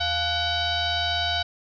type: tone with frequency modulation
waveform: sine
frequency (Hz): 2264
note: C#7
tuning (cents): +36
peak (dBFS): -22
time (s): 0-1.43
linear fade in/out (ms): 10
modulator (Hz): 782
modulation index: 2.8
effects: none